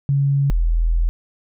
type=tone pair in turn; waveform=sine; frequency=139.7 / 41.4 Hz; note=C#3 / E1; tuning=+14 / +8 cents; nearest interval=octave + major sixth; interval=2106 cents; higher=first; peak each=-14 dBFS; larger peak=neither; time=0.09-0.5 / 0.5-1.09 s; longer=second; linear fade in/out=0 ms; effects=none